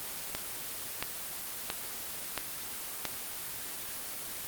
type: click train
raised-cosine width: 0.2 ms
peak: -13 dBFS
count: 5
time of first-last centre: 0.35-3.053 s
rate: 1.48 Hz
effects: white hiss -39 dBFS RMS until 4.47 s + Opus 24 kbps